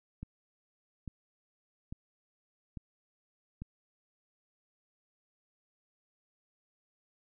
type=click train; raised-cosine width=5 ms; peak=-28 dBFS; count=5; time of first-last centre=0.23-3.62 s; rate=1.18 Hz; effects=none